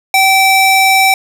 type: ring-modulated tone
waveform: square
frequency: 1545 Hz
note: G6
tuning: 26 cents flat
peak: -4 dBFS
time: 0.14-1.14 s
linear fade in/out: 2 ms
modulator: 776 Hz
effects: none